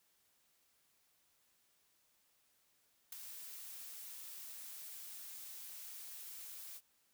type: noise with ADSR envelope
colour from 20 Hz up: blue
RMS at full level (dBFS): -43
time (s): 3.12-6.81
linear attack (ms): 5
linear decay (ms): 7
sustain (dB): -7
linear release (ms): 48
effects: white hiss -75 dBFS RMS until 7.13 s